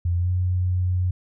sine tone with pitch glide, 87 to 90.8 Hz, F2 to F#2, -6 to -32 cents, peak -19 dBFS, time 0.05-1.11 s, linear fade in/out 5 ms, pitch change +74 cents, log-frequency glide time 0.17-0.31 s, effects none

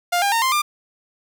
sawtooth tone with pitch steps, 703 / 802.9 / 917 / 1047.2 / 1196 Hz, F5 / G5 / A#5 / C6 / D6, +11 / +41 / -29 / +1 / +31 cents, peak -13 dBFS, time 0.12-0.62 s, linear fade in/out 10 ms, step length 100 ms, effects none

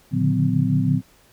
sine tone cluster, 115.5 / 144.2 / 150.4 / 181.3 / 254 Hz, A#2 / D3 / D3 / F#3 / B3, -16 / -31 / +42 / -35 / +49 cents, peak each -23 dBFS, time 0.11-1.02 s, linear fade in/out 50 ms, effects pink hiss -55 dBFS RMS until 1.32 s

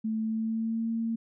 sine tone with pitch glide, 220 to 227.5 Hz, A3 to A#3, 0 to -42 cents, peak -27 dBFS, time 0.04-1.16 s, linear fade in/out 10 ms, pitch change +58 cents, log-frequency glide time 0.2-0.88 s, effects none

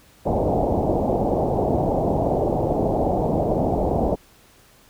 white low-pass noise, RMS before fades -21 dBFS, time 0.25-4.16 s, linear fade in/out 20 ms, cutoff 780 Hz, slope 48 dB/octave, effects pink hiss -53 dBFS RMS until 4.89 s

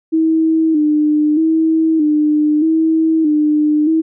sine tone with vibrato, 311.1 Hz, D#4, in tune, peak -10 dBFS, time 0.12-4.02 s, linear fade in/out 20 ms, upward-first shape square, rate 0.8 Hz, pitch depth 55 cents each way, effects none

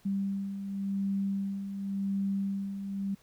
sine beating tone pair, 196 / 196.91 Hz, G3 / G3, 0 / +8 cents, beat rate 0.91 Hz, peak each -38 / -30 dBFS, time 0.05-3.15 s, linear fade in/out 10 ms, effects pink hiss -63 dBFS RMS until 3.22 s

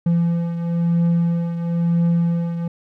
triangle beating tone pair, 169.7 / 170.7 Hz, F3 / F3, -49 / -39 cents, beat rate 1 Hz, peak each -15 / -22 dBFS, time 0.06-2.68 s, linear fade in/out 5 ms, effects none

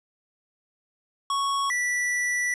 square tone pair in turn, 1108.7 / 1963 Hz, C#6 / B6, 0 / -11 cents, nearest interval minor seventh, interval 989 cents, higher second, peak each -24 dBFS, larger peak neither, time 1.3-1.7 / 1.7-2.54 s, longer second, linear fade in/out 2 ms, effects resampled to 22050 Hz + 9-bit

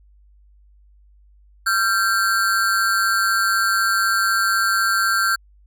square ring-modulated tone, 1472 Hz, F#6, 9 cents flat, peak -14 dBFS, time 1.66-5.36 s, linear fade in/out 10 ms, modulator 102 Hz, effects added 50 Hz sine -49 dBFS peak until 5.66 s

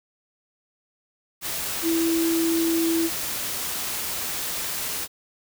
sine tone in noise, 330.3 Hz, E4, 4 cents sharp, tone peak -20 dBFS, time 1.82-3.1 s, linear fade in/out 50 ms, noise white, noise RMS -29 dBFS, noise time 1.41-5.08 s, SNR +6 dB, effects none

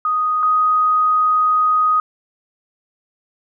sine tone pair in turn, 1244.5 / 1249.2 Hz, D#6 / D#6, 0 / +7 cents, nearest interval unison, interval 7 cents, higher second, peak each -15 / -12 dBFS, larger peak second, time 0.05-0.43 / 0.43-2 s, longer second, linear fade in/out 2 ms, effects none

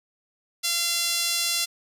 sawtooth tone with high-pass filter, 686 Hz, F5, 31 cents flat, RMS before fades -25 dBFS, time 0.63-1.66 s, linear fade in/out 20 ms, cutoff 3900 Hz, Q 1.1, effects resampled to 32000 Hz

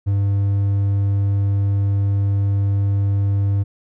triangle tone, 99.7 Hz, G2, 30 cents sharp, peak -13 dBFS, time 0.06-3.64 s, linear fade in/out 20 ms, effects none

